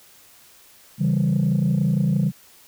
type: chord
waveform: sine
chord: C# diminished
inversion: none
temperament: equal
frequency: 138.59 / 164.81 / 196 Hz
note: C#3 / E3 / G3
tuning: 0 / 0 / 0 cents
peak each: -20 dBFS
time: 0.98-2.32 s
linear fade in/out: 50 ms
effects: tanh soft clip ceiling -13 dBFS + white hiss -51 dBFS RMS until 2.67 s